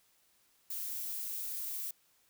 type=noise; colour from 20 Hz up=violet; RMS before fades=-39 dBFS; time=0.7-1.91 s; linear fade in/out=5 ms; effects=white hiss -70 dBFS RMS until 2.29 s